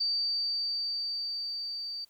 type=tone with level ramp; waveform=sine; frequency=4624 Hz; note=D8; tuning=28 cents flat; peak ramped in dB=-26 to -35 dBFS; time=0-2.05 s; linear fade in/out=10 ms; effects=white hiss -67 dBFS RMS until 2.09 s